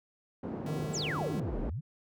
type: band-pass noise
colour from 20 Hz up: pink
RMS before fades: -38 dBFS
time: 0.43-1.7 s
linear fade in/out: 5 ms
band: 150 to 490 Hz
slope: 12 dB/octave
type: tone with tremolo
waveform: square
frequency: 152 Hz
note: D#3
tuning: 40 cents flat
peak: -36 dBFS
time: 0.66-1.4 s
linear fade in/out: 2 ms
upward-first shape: triangle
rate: 2.2 Hz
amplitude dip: 25%
type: exponential two-way sweep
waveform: sine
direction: down then up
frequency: 8200 to 30.87 to 171.8 Hz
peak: -33 dBFS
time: 0.93-1.81 s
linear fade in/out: 20 ms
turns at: 1.6 s
effects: none